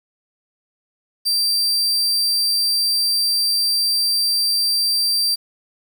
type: tone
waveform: 40% pulse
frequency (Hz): 4699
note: D8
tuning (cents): 0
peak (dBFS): -15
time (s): 1.25-5.36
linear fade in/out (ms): 20
effects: 8-bit